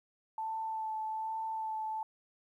sine tone with vibrato, 880 Hz, A5, in tune, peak -34 dBFS, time 0.38-2.03 s, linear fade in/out 2 ms, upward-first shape sine, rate 1.2 Hz, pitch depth 15 cents each way, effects 12-bit

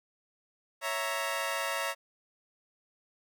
15% pulse chord, A# diminished, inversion first, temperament equal, 554.4 / 659.3 / 932.3 Hz, C#5 / E5 / A#5, 0 / 0 / 0 cents, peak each -29 dBFS, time 0.81-1.95 s, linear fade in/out 50 ms, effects none

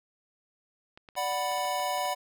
clicks, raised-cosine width 0.3 ms, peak -32 dBFS, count 10, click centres 0.975 / 1.088 / 1.154 / 1.323 / 1.516 / 1.582 / 1.652 / 1.799 / 1.981 / 2.054 s
square chord, B minor, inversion first, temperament equal, 587.3 / 740 / 987.8 Hz, D5 / F#5 / B5, 0 / 0 / 0 cents, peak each -35 / -32 / -33 dBFS, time 1.16-2.15 s, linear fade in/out 20 ms
effects none

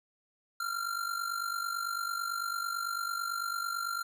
square tone with amplitude modulation, 1380 Hz, F6, 21 cents flat, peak -30 dBFS, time 0.6-4.03 s, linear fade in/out 5 ms, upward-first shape sine, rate 49 Hz, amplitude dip 70%, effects none

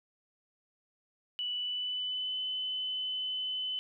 sine tone with pitch glide, 2960 to 3024 Hz, F#7 to F#7, 0 to +37 cents, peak -32 dBFS, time 1.39-3.79 s, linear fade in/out 0 ms, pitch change +37 cents, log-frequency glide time 1.51-2.38 s, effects none

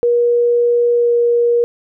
sine tone with pitch glide, 477.9 to 474.9 Hz, A#4 to A#4, +43 to +32 cents, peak -10 dBFS, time 0.03-1.64 s, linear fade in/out 0 ms, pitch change -11 cents, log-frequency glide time 0.93-1.12 s, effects none

